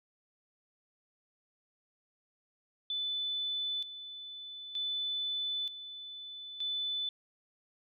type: tone with tremolo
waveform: sine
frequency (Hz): 3500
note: A7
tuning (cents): -10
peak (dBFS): -32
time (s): 2.9-7.09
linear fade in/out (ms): 2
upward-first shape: square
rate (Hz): 0.54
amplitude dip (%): 70
effects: none